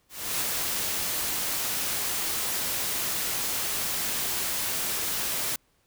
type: noise with ADSR envelope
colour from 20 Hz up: white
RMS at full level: -27 dBFS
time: 0.09-5.56 s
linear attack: 320 ms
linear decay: 11 ms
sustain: -2 dB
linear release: 4 ms
effects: pink hiss -68 dBFS RMS until 5.86 s